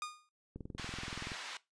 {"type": "tone with exponential decay", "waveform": "sawtooth", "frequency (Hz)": 1223, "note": "D#6", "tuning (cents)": -30, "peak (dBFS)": -32, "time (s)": [0.02, 0.29], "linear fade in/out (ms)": 1, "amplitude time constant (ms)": 57}
{"type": "click train", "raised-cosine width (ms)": 3, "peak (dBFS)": -31, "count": 17, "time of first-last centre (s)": [0.56, 1.318], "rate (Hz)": 21.1}
{"type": "band-pass noise", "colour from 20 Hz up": "pink", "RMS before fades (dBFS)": -45, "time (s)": [0.78, 1.57], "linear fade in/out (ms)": 2, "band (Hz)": [1200, 4800], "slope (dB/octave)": 12}
{"effects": ["noise-tail reverb RT60 0.2 s tail -18 dB re dry", "resampled to 22050 Hz"]}